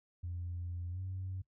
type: tone with pitch glide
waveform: sine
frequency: 87.4 to 93.67 Hz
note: F2 to F#2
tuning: +2 to +22 cents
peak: -37 dBFS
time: 0.23-1.42 s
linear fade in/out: 10 ms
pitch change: +120 cents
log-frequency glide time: 0.9-1 s
effects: noise-tail reverb RT60 0.1 s tail -18 dB re dry + tanh soft clip ceiling -33 dBFS